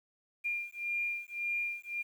sine beating tone pair, 2400 / 2401.8 Hz, D7 / D7, +37 / +38 cents, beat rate 1.8 Hz, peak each -36 / -36 dBFS, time 0.44-2.03 s, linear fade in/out 20 ms, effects 10-bit

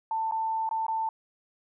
sine tone with dropouts, 890 Hz, A5, 20 cents sharp, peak -26 dBFS, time 0.11-1.09 s, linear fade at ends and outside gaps 2 ms, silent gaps 0.312-0.321 / 0.691-0.711 / 0.866-0.882 s, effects none

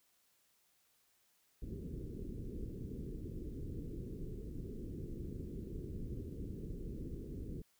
pink low-pass noise, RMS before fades -44 dBFS, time 1.62-7.62 s, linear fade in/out 5 ms, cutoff 430 Hz, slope 48 dB/octave, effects white hiss -74 dBFS RMS until 7.79 s

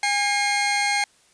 sawtooth tone pair together, 814.6 / 2138 Hz, G#5 / C7, -34 / +37 cents, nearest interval octave + perfect fourth, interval 1671 cents, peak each -19 dBFS, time 0.03-1.04 s, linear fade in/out 2 ms, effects white hiss -58 dBFS RMS until 1.33 s + resampled to 22050 Hz

